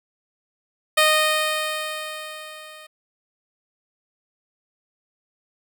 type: tone with level ramp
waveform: 10% pulse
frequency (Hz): 618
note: D#5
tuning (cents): -12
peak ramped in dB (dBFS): -5 to -33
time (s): 0.97-2.87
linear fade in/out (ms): 10
effects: none